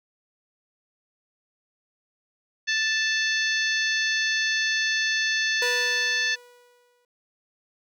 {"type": "harmonic tone", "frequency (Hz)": 880, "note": "A5", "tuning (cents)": 0, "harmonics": [2, 3, 4, 5, 6, 7], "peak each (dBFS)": [-24, -30, -31, -31, -36, -34], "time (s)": [2.67, 6.36], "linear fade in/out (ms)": 20}
{"type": "tone with exponential decay", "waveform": "sawtooth", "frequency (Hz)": 488.3, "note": "B4", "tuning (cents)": -20, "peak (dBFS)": -22, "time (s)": [5.62, 7.05], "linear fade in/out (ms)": 2, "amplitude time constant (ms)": 310}
{"effects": []}